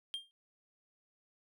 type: tone with exponential decay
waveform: triangle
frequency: 3200 Hz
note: G7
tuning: 35 cents sharp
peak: -32 dBFS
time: 0.14-0.31 s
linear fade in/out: 0 ms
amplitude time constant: 35 ms
effects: none